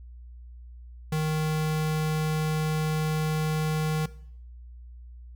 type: tone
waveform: square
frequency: 155.56 Hz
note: D#3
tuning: in tune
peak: -25 dBFS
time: 1.12-4.06 s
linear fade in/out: 5 ms
effects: noise-tail reverb RT60 0.6 s tail -18 dB re dry + added 60 Hz sine -42 dBFS peak until 5.35 s